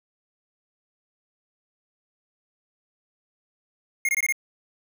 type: tone bursts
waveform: square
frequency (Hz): 2142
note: C7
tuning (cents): +40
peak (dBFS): -21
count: 5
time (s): 4.05-4.324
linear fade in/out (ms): 2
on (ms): 38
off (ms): 21
effects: none